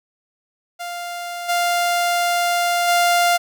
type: tone with level steps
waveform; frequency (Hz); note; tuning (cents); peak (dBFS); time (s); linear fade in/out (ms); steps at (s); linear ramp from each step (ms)
sawtooth; 698.5; F5; 0; -23 / -13 / -10; 0.79-3.38; 20; 1.48 / 2.87; 20
effects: none